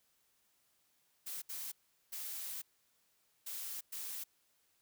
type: noise bursts at uneven times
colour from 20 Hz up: blue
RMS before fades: -43 dBFS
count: 5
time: 1.26-1.42 / 1.49-1.72 / 2.12-2.62 / 3.46-3.81 / 3.92-4.24 s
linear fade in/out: 10 ms
effects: white hiss -75 dBFS RMS until 4.81 s